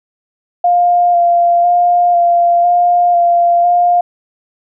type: tone with vibrato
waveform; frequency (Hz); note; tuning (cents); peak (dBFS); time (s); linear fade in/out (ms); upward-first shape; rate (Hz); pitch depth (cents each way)
sine; 698.5; F5; 0; -7; 0.64-4.01; 5; square; 1; 15
effects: none